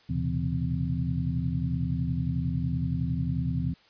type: tone cluster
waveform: sine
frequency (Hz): 77.9 / 123.7 / 134.6 / 166.7 / 255.4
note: D#2 / B2 / C3 / E3 / C4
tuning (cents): +3 / +3 / +49 / +20 / -42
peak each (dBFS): -33 / -32 / -32 / -30 / -35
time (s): 0.09-3.74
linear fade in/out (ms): 10
effects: white hiss -59 dBFS RMS until 3.89 s + resampled to 11025 Hz